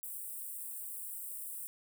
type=high-pass noise; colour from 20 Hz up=white; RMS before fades=-43 dBFS; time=0.03-1.67 s; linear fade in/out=0 ms; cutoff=8000 Hz; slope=96 dB/octave; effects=none